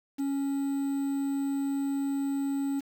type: tone with quantisation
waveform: triangle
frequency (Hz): 277.2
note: C#4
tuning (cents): 0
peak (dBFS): -25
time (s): 0.18-2.81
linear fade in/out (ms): 20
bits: 8
effects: none

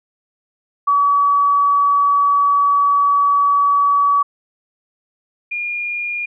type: tone pair in turn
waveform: sine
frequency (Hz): 1139 / 2421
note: C#6 / D#7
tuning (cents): +47 / -48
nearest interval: octave + minor second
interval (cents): 1305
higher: second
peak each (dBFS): -11 / -20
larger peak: first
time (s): 0.87-4.23 / 5.51-6.26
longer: first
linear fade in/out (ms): 10
effects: none

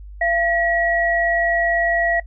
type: tone pair together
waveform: sine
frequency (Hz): 682 / 1918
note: F5 / A#6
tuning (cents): -41 / +49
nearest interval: octave + tritone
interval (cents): 1790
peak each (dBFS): -19 / -19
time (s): 0.21-2.2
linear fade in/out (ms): 5
effects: noise-tail reverb RT60 0.1 s tail -20 dB re dry + added 50 Hz sine -34 dBFS peak until 2.26 s

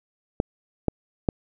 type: clicks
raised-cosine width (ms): 2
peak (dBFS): -7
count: 3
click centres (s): 0.401 / 0.883 / 1.288
effects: none

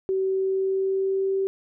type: tone with pitch glide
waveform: sine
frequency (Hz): 381.5 to 387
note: G4 to G4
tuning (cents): -47 to -22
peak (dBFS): -21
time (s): 0.09-1.47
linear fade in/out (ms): 0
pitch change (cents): +25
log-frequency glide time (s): 0.21-1.34
effects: none

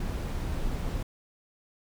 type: noise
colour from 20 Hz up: brown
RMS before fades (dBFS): -31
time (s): 0-1.03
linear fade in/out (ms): 5
effects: none

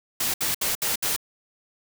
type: noise bursts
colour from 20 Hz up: white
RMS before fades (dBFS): -25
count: 5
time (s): 0.2-1.164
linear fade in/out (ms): 5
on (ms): 140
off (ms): 66
effects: none

